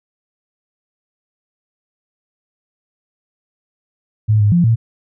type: tone with pitch steps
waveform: sine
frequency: 107.6 / 103.7 / 173.4 / 114.2 Hz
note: A2 / G#2 / F3 / A#2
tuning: -38 / -2 / -12 / -35 cents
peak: -9 dBFS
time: 4.28-4.76 s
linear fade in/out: 20 ms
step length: 120 ms
effects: none